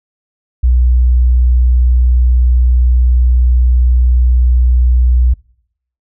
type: tone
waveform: sine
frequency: 61.5 Hz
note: B1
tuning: 7 cents flat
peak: -6 dBFS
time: 0.63-5.34 s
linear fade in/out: 10 ms
effects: noise-tail reverb RT60 0.7 s tail -24 dB re dry